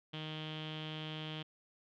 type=tone with low-pass filter; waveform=sawtooth; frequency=155.56 Hz; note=D#3; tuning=in tune; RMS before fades=-43 dBFS; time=0.13-1.43 s; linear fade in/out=10 ms; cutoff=3200 Hz; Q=8.6; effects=none